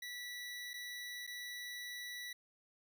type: tone with dropouts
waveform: 25% pulse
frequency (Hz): 1956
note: B6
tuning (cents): -17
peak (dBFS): -40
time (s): 0.02-2.33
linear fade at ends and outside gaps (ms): 5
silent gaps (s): 0.734-0.739 / 1.267-1.274
effects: none